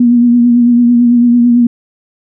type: tone with vibrato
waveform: sine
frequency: 240 Hz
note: B3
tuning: 49 cents flat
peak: -4 dBFS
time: 0-1.67 s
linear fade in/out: 5 ms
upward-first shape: triangle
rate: 9 Hz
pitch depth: 38 cents each way
effects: none